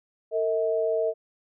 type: tone pair together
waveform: sine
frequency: 453.7 / 640 Hz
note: A#4 / D#5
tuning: -47 / +49 cents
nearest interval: tritone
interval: 596 cents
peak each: -25 dBFS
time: 0.31-1.14 s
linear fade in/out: 50 ms
effects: none